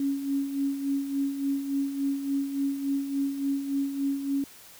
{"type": "tone with tremolo", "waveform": "sine", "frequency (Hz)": 277.2, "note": "C#4", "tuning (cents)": 0, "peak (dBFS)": -23, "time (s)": [0, 4.44], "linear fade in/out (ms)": 2, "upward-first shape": "sine", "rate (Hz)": 3.5, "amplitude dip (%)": 60, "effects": ["white hiss -50 dBFS RMS until 4.79 s"]}